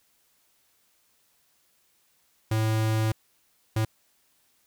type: tone bursts at uneven times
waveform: square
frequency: 110 Hz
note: A2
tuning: in tune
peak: -23 dBFS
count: 2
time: 2.51-3.12 / 3.76-3.85 s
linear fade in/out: 5 ms
effects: white hiss -67 dBFS RMS until 4.66 s